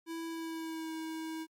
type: tone with pitch glide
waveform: square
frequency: 329.6 to 320.4 Hz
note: E4 to E4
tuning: 0 to -49 cents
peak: -38 dBFS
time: 0.06-1.47 s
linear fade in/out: 50 ms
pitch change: -49 cents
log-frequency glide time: 0.28-0.93 s
effects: MP3 64 kbps